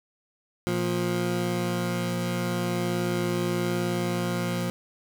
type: tone pair together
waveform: 20% pulse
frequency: 117.9 / 176.65 Hz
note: A#2 / F3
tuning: +20 / +20 cents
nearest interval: perfect fifth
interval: 700 cents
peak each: -25 / -22 dBFS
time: 0.67-4.7 s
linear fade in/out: 0 ms
effects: none